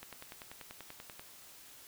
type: click train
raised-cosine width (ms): 0.3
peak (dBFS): -30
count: 13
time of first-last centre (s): 0.03-1.195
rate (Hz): 10.3
effects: white hiss -55 dBFS RMS until 1.87 s